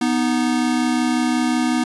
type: tone pair together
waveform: square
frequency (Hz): 245.6 / 311.1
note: B3 / D#4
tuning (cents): -9 / 0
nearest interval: major third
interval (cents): 409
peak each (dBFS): -19 / -22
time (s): 0.01-1.84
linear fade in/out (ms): 5
effects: resampled to 24000 Hz